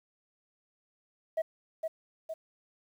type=tone with echo; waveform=sine; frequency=643 Hz; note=E5; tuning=43 cents flat; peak=-24 dBFS; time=1.37-1.42 s; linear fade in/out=10 ms; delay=460 ms; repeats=2; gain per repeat=-5 dB; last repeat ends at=2.34 s; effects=tanh soft clip ceiling -26 dBFS + 10-bit